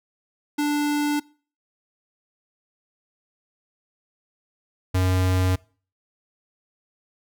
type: tone pair in turn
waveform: square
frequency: 293.7 / 92.51 Hz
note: D4 / F#2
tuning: 0 / 0 cents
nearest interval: octave + minor sixth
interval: 2000 cents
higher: first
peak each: -21 / -19 dBFS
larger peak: second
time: 0.58-1.2 / 4.94-5.56 s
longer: neither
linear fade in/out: 10 ms
effects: noise-tail reverb RT60 0.4 s tail -23 dB re dry